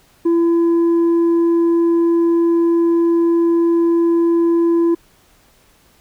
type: tone with tanh clipping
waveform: sine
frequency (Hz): 337.1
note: E4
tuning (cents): +39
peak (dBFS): -12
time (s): 0.25-4.95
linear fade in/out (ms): 10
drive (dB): 3
effects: pink hiss -53 dBFS RMS until 6 s